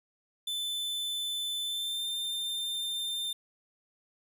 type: tone with pitch glide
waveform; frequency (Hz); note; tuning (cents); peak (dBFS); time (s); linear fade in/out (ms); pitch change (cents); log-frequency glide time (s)
45% pulse; 3520 to 3594; A7 to A7; 0 to +36; -31; 0.47-3.33; 5; +36; 1.64-2.05
effects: none